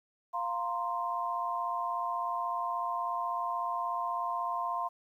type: chord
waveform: sine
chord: F suspended fourth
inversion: none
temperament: just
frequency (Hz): 698.5 / 931.3 / 1047.7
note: F5 / Bb5 / C6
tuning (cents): 0 / -2 / +2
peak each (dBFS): -36 / -37 / -33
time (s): 0.33-4.89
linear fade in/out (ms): 20
effects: 11-bit